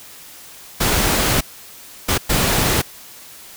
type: noise bursts at uneven times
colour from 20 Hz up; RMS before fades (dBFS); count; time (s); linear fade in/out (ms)
pink; -17; 3; 0.8-1.41 / 2.08-2.18 / 2.29-2.82; 10
effects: white hiss -40 dBFS RMS until 3.56 s